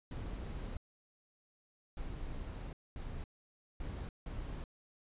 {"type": "noise bursts at uneven times", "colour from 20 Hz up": "brown", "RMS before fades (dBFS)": -42, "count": 5, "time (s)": [[0.11, 0.77], [1.97, 2.73], [2.96, 3.24], [3.8, 4.09], [4.26, 4.64]], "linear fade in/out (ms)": 2, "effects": ["resampled to 8000 Hz"]}